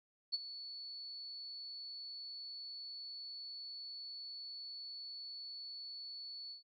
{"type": "tone with ADSR envelope", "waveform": "sine", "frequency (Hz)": 4435, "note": "C#8", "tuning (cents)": 0, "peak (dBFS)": -31, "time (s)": [0.32, 6.63], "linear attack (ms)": 22, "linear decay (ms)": 27, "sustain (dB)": -14, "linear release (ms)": 120, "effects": []}